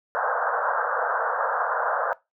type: band-pass noise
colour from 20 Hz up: white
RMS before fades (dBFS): -25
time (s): 0.15-2.13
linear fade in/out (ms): 0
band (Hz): 470 to 1600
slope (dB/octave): 96
effects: noise-tail reverb RT60 0.2 s tail -20 dB re dry